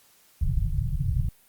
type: low-pass noise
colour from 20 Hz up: pink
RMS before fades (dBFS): -25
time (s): 0.41-1.29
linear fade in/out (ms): 5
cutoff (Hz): 160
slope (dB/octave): 96
effects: white hiss -59 dBFS RMS until 1.48 s + Opus 48 kbps